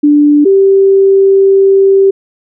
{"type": "tone pair in turn", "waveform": "sine", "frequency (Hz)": [293.7, 389.8], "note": ["D4", "G4"], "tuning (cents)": [0, -10], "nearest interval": "perfect fourth", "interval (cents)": 490, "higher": "second", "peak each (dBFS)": -3, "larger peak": "neither", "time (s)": [[0.03, 0.45], [0.45, 2.11]], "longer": "second", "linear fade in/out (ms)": 10, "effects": []}